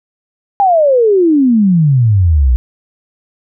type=exponential sweep; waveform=sine; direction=down; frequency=820 to 58.2 Hz; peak=-6 dBFS; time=0.6-2.56 s; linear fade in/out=0 ms; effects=none